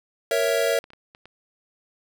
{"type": "chord", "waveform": "square", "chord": "A# diminished", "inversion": "none", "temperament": "equal", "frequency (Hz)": [466.2, 554.4, 659.3], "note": ["A#4", "C#5", "E5"], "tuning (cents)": [0, 0, 0], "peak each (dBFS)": -25, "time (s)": [0.31, 0.79], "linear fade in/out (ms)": 2}
{"type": "clicks", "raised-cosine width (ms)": 0.3, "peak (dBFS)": -30, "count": 7, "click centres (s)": [0.435, 0.481, 0.841, 0.904, 0.934, 1.149, 1.256]}
{"effects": []}